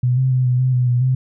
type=tone with pitch steps; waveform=sine; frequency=124.4 / 130.8 / 127.9 / 124.9 / 128.9 / 124.9 / 122.6 / 129.4 Hz; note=B2 / C3 / C3 / B2 / C3 / B2 / B2 / C3; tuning=+13 / 0 / -39 / +20 / -26 / +20 / -12 / -19 cents; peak=-13 dBFS; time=0.03-1.15 s; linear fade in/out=5 ms; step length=140 ms; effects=none